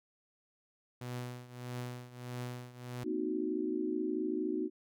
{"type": "tone with tremolo", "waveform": "sawtooth", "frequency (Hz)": 123.47, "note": "B2", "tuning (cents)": 0, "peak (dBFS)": -33, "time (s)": [1.01, 3.04], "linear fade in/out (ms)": 5, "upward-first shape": "triangle", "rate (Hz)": 1.6, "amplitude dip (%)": 85}
{"type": "chord", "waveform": "sine", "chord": "C half-diminished seventh", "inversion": "third", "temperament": "equal with one note detuned", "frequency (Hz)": [233.1, 257.6, 311.1, 370], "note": ["Bb3", "C4", "Eb4", "Gb4"], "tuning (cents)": [0, -27, 0, 0], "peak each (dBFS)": [-41, -40, -35, -36], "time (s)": [3.03, 4.7], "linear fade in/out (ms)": 50}
{"effects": []}